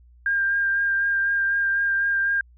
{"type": "tone with vibrato", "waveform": "sine", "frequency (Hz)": 1600, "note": "G6", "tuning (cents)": 35, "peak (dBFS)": -19, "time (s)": [0.26, 2.41], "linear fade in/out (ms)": 2, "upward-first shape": "sine", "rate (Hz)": 4, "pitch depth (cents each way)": 16, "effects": ["added 60 Hz sine -49 dBFS peak until 2.57 s"]}